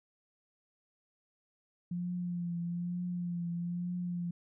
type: tone with vibrato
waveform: sine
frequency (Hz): 174.61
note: F3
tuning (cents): 0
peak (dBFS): -33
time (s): 1.91-4.31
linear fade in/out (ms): 5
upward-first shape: triangle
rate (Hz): 1.1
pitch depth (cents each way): 39
effects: none